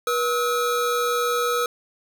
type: tone pair together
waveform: square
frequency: 482.3 / 1287.6 Hz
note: B4 / E6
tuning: -41 / -41 cents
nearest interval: octave + perfect fourth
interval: 1700 cents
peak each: -24 dBFS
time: 0.07-1.66 s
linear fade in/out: 2 ms
effects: none